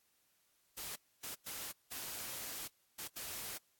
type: noise bursts at uneven times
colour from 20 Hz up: white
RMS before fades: -44 dBFS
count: 6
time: 0.77-0.96 / 1.23-1.35 / 1.46-1.72 / 1.91-2.68 / 2.98-3.08 / 3.16-3.58 s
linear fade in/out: 10 ms
effects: white hiss -75 dBFS RMS until 3.79 s + AAC 64 kbps